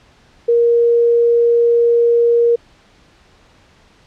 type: tone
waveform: sine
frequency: 470.5 Hz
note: A#4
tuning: 16 cents sharp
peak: -9 dBFS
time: 0.48-2.56 s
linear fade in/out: 10 ms
effects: pink hiss -50 dBFS RMS until 4.06 s + low-pass 5000 Hz 12 dB/octave